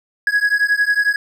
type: beating tone pair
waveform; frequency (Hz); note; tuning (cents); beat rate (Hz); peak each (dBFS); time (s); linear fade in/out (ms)
triangle; 1661.2 / 1672.2; G#6 / G#6; 0 / +11; 11; -15; 0.27-1.16; 2
effects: none